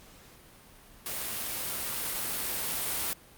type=noise with level ramp; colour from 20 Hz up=white; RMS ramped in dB=-35 to -31 dBFS; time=1.06-3.13 s; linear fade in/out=0 ms; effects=pink hiss -54 dBFS RMS until 3.37 s + Opus 48 kbps